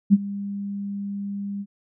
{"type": "tone with ADSR envelope", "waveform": "sine", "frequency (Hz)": 200.5, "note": "G3", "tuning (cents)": 39, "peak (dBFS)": -8, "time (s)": [0.1, 1.66], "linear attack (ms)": 33, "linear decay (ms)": 36, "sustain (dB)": -19, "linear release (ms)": 52, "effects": []}